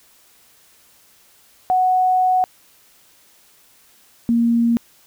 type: tone pair in turn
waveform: sine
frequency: 740 / 233.7 Hz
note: F#5 / A#3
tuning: 0 / +5 cents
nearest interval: octave + minor sixth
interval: 1995 cents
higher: first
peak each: -13 dBFS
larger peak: neither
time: 1.7-2.44 / 4.29-4.77 s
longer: first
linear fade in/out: 0 ms
effects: white hiss -53 dBFS RMS until 5.06 s